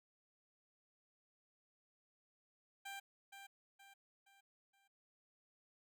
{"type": "tone with echo", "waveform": "15% pulse", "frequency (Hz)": 790, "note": "G5", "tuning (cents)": 13, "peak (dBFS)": -40, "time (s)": [2.85, 3], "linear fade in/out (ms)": 10, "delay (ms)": 470, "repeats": 4, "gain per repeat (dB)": -7, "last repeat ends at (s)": 4.88, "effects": []}